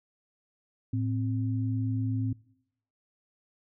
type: tone pair together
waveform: sine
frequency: 109.86 / 261.6 Hz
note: A2 / C4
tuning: -2 / 0 cents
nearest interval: octave + minor third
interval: 1502 cents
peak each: -27 / -32 dBFS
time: 0.93-2.33 s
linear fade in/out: 5 ms
effects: noise-tail reverb RT60 0.8 s tail -24 dB re dry